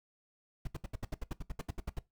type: noise bursts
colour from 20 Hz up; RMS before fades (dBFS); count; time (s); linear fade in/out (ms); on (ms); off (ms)
brown; -36; 15; 0.65-1.99; 5; 24; 70
effects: noise-tail reverb RT60 0.2 s tail -19 dB re dry